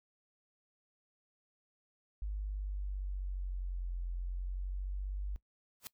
sine linear two-way sweep, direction down then up, 51.3 to 43.65 to 49.59 Hz, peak -35 dBFS, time 2.22-5.36 s, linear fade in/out 0 ms, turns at 4.04 s
white noise with exponential growth, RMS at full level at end -40 dBFS, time 5.8-5.87 s, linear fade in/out 0 ms, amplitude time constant 15 ms
effects noise-tail reverb RT60 0.1 s tail -20 dB re dry

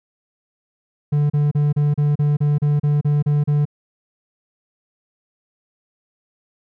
triangle tone bursts, 146.83 Hz, D3, in tune, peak -12 dBFS, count 12, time 1.12-3.654 s, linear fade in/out 10 ms, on 180 ms, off 34 ms, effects none

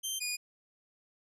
15% pulse tone pair in turn, 3136 / 2453 Hz, G7 / D#7, 0 / -25 cents, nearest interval major third, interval 425 cents, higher first, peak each -26 dBFS, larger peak neither, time 0.03-0.2 / 0.2-0.37 s, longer neither, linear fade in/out 20 ms, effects resampled to 32000 Hz

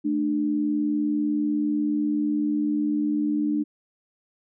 sine tone pair together, 218 / 298.1 Hz, A3 / D4, -16 / +26 cents, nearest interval perfect fourth, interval 542 cents, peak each -28 / -22 dBFS, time 0.04-3.64 s, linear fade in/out 20 ms, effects none

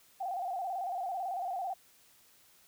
sine tone with vibrato, 740 Hz, F#5, in tune, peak -33 dBFS, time 0.2-1.74 s, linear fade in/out 10 ms, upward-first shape square, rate 18 Hz, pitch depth 80 cents each way, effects white hiss -63 dBFS RMS until 2.67 s

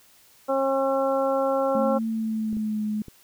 harmonic tone, 270 Hz, C#4, 45 cents flat, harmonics 1 / 2 / 3 / 4 / 5, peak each -30 / -22 / -29 / -32 / -32 dBFS, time 0.48-1.99 s, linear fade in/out 20 ms
sine tone with pitch glide, 224.1 to 212.6 Hz, A3 to G#3, +32 to +41 cents, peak -24 dBFS, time 1.75-3.02 s, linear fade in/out 2 ms, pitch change -91 cents, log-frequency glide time 2.07-2.82 s
clicks, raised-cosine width 3 ms, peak -27 dBFS, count 3, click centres 2.529 / 2.569 / 3.083 s
effects white hiss -56 dBFS RMS until 3.23 s

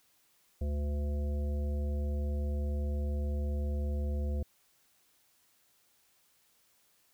harmonic tone with a mistuned harmonic, 72.5 Hz, D2, 22 cents flat, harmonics 1 / 3 / 5 / 7 / 9, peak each -30 / -42 / -48 / -45 / -52 dBFS, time 0.61-4.43 s, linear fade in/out 5 ms, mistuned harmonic 9, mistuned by +41 cents, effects white hiss -69 dBFS RMS until 7.13 s

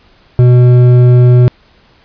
sine tone with hard clipping, 123.7 Hz, B2, 3 cents sharp, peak -4 dBFS, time 0.39-1.48 s, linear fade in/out 0 ms, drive 8 dB, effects pink hiss -47 dBFS RMS until 2.04 s + resampled to 11025 Hz

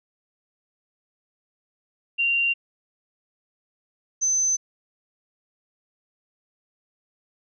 sine tone pair in turn, 2769 / 6139 Hz, F7 / G8, -15 / -37 cents, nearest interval octave + major second, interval 1378 cents, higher second, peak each -19 dBFS, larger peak neither, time 2.18-2.54 / 4.21-4.57 s, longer neither, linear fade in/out 20 ms, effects none

